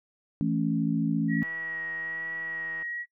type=chord; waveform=sine; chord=A major; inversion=second; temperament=equal with one note detuned; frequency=164.81 / 218.9 / 277.2 Hz; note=E3 / A3 / C#4; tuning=0 / -9 / 0 cents; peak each=-28 dBFS; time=0.41-1.43 s; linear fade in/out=0 ms
type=tone with vibrato; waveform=sine; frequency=1906 Hz; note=A#6; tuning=38 cents sharp; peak=-32 dBFS; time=1.28-3.06 s; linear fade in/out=50 ms; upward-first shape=sine; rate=1.2 Hz; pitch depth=18 cents each way
type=click train; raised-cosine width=0.5 ms; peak=-33 dBFS; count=230; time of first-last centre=1.42-2.825 s; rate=163 Hz
effects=noise-tail reverb RT60 0.1 s tail -23 dB re dry